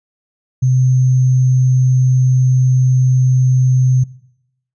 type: tone with sample-and-hold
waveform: sine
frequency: 128 Hz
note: C3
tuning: 38 cents flat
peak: -9 dBFS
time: 0.62-4.04 s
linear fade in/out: 10 ms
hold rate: 6300 Hz
effects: noise-tail reverb RT60 0.8 s tail -20 dB re dry + resampled to 22050 Hz